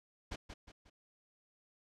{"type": "noise with echo", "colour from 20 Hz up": "pink", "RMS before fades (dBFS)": -41, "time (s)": [0.31, 0.36], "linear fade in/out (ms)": 10, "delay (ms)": 180, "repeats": 3, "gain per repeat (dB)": -7, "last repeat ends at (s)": 0.9, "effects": ["low-pass 5000 Hz 12 dB/octave"]}